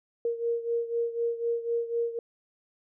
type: beating tone pair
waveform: sine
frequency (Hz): 466.2 / 470.2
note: A#4 / A#4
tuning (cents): 0 / +15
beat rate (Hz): 4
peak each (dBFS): -28 / -32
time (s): 0.25-2.19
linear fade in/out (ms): 2
effects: none